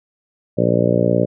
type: harmonic tone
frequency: 58.9 Hz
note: A#1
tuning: 19 cents sharp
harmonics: 2 / 3 / 4 / 5 / 6 / 7 / 8 / 9 / 10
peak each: -21 / -20 / -23 / -23 / -25 / -23 / -23 / -21 / -21 dBFS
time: 0.57-1.26 s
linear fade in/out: 20 ms
effects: none